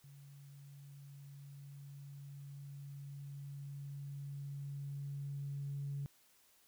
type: tone with level ramp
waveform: sine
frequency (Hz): 140.6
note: C#3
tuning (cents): +25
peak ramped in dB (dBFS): -54 to -37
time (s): 0.04-6.06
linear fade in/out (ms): 0
effects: tanh soft clip ceiling -33 dBFS + white hiss -69 dBFS RMS until 6.67 s